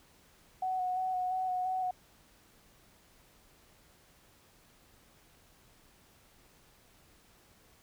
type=tone with vibrato; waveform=sine; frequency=740 Hz; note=F#5; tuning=in tune; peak=-30 dBFS; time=0.62-1.91 s; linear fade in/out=5 ms; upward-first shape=square; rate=2.9 Hz; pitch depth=17 cents each way; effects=pink hiss -63 dBFS RMS until 7.82 s